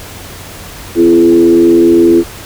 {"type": "tone with frequency modulation", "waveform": "sine", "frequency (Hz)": 339.1, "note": "E4", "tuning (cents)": 49, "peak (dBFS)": -3, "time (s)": [0.95, 2.24], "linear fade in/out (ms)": 50, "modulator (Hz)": 83.3, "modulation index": 0.71, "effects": ["added 91 Hz sine -34 dBFS peak until 2.45 s", "pink hiss -29 dBFS RMS until 2.45 s"]}